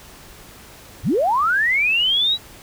sine linear sweep, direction up, 60.7 to 3951 Hz, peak -15 dBFS, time 1.03-2.38 s, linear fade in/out 50 ms, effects pink hiss -43 dBFS RMS until 2.62 s

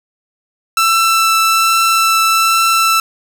sawtooth tone with vibrato, 1331 Hz, E6, 16 cents sharp, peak -6 dBFS, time 0.77-3 s, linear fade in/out 2 ms, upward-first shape triangle, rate 1.2 Hz, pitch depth 10 cents each way, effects none

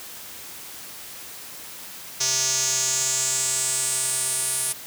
square tone with band-pass filter sweep, 130.81 Hz, C3, in tune, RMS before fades -24 dBFS, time 2.2-4.73 s, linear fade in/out 10 ms, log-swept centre 6000 to 9800 Hz, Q 4.8, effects white hiss -39 dBFS RMS until 4.86 s + high-pass 60 Hz 12 dB/octave

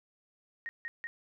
sine tone bursts, 1864.7 Hz, A#6, in tune, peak -36 dBFS, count 3, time 0.66-1.07 s, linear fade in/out 0 ms, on 30 ms, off 160 ms, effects none

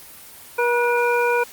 harmonic tone with a mistuned harmonic, 479.8 Hz, A#4, 50 cents sharp, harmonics 1 / 2 / 3 / 5, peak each -19 / -22 / -24 / -26 dBFS, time 0.58-1.44 s, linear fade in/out 10 ms, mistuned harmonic 3, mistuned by +29 cents, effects white hiss -42 dBFS RMS until 1.52 s + Opus 32 kbps

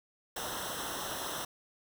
pink noise with comb filter, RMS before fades -38 dBFS, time 0.36-1.45 s, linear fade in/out 5 ms, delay 0.43 ms, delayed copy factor -0.85, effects none

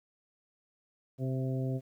harmonic tone with a mistuned harmonic, 130.81 Hz, C3, in tune, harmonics 1 / 2 / 3 / 4 / 5, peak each -31 / -37 / -41 / -43 / -45 dBFS, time 1.18-1.81 s, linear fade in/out 50 ms, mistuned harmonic 5, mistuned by +17 cents, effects 11-bit

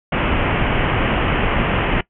pink low-pass noise, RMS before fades -18 dBFS, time 0.12-2.01 s, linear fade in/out 5 ms, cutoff 3100 Hz, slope 96 dB/octave, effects noise-tail reverb RT60 0.1 s tail -20 dB re dry

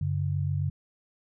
sine tone pair together, 95.3 / 142.79 Hz, G2 / D3, -48 / -48 cents, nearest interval perfect fifth, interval 700 cents, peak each -28 dBFS, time 0.01-0.7 s, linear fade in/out 5 ms, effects none

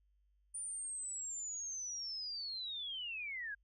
sine linear sweep, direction down, 9370 to 1584 Hz, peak -40 dBFS, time 0.54-3.55 s, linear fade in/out 10 ms, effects added 50 Hz sine -70 dBFS peak until 3.63 s

